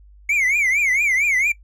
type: tone with vibrato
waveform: triangle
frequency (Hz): 2200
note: C#7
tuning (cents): -14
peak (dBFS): -14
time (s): 0.29-1.52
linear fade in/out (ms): 5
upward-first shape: triangle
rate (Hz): 4.4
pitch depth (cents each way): 200
effects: noise-tail reverb RT60 0.1 s tail -20 dB re dry + added 50 Hz sine -44 dBFS peak until 1.63 s